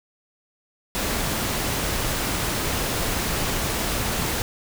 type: noise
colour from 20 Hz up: pink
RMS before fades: -25 dBFS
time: 0.95-4.42 s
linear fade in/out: 0 ms
effects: none